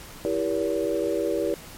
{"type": "chord", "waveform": "sine", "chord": "E diminished seventh", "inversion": "none", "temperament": "just", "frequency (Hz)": [329.6, 395.6, 474.7, 569.6], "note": ["E4", "G4", "Bb4", "Db5"], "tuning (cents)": [0, 16, 31, 47], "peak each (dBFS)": -28, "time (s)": [0.25, 1.54], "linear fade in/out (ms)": 0, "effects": ["pink hiss -43 dBFS RMS until 1.77 s", "MP3 64 kbps"]}